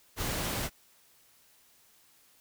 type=noise; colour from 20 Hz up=pink; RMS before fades=-33 dBFS; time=0.16-0.7 s; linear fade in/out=50 ms; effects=white hiss -63 dBFS RMS until 2.4 s